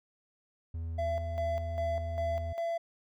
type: tone with vibrato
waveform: triangle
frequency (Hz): 82.1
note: E2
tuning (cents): -6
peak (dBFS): -32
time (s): 0.74-2.53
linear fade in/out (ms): 5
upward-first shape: triangle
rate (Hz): 2.3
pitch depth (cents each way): 11
type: tone with tremolo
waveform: triangle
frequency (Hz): 673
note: E5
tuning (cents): +36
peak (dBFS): -28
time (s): 0.98-2.78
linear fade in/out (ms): 10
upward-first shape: square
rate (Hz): 2.5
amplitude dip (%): 60
effects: none